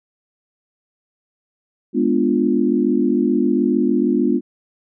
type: chord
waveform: sine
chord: G# diminished seventh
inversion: none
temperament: equal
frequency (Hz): 207.7 / 246.9 / 293.7 / 349.2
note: G#3 / B3 / D4 / F4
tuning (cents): 0 / 0 / 0 / 0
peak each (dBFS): -21 / -18 / -20 / -20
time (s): 1.93-4.41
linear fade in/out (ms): 50
effects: none